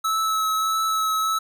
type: tone with vibrato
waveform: square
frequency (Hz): 1300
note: E6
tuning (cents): -24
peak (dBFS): -21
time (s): 0.04-1.39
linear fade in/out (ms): 10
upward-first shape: triangle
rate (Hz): 1.6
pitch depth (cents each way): 16
effects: none